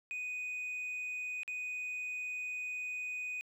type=tone with dropouts; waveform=sine; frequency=2489 Hz; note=D#7; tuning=in tune; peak=-34 dBFS; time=0.11-3.41 s; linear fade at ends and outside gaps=0 ms; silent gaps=1.433-1.478 s; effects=tanh soft clip ceiling -36 dBFS + 12-bit